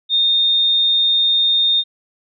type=tone; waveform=sine; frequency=3660 Hz; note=A#7; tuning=32 cents flat; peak=-12 dBFS; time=0.09-1.84 s; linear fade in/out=50 ms; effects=none